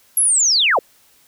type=linear sweep; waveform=sine; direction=down; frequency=11390 to 399.2 Hz; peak=-12 dBFS; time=0.17-0.79 s; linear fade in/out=2 ms; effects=white hiss -54 dBFS RMS until 1.27 s